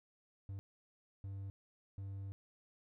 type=tone bursts at uneven times; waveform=triangle; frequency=98 Hz; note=G2; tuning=in tune; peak=-40 dBFS; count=3; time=0.49-0.59 / 1.24-1.5 / 1.98-2.32 s; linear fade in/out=0 ms; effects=none